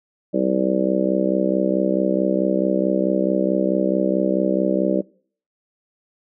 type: harmonic tone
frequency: 64.6 Hz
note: C2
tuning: 21 cents flat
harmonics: 3 / 4 / 5 / 6 / 7 / 8 / 9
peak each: -23 / -28 / -22 / -26 / -28 / -26 / -23 dBFS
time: 0.33-5.02 s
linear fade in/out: 20 ms
effects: noise-tail reverb RT60 0.5 s tail -23 dB re dry